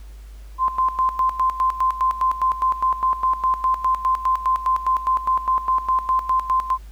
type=tone with tremolo; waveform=sine; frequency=1039 Hz; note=C6; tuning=12 cents flat; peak=-15 dBFS; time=0.58-6.78 s; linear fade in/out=50 ms; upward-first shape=square; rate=4.9 Hz; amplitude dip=75%; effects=added 51 Hz sine -36 dBFS peak until 6.91 s + pink hiss -54 dBFS RMS until 6.91 s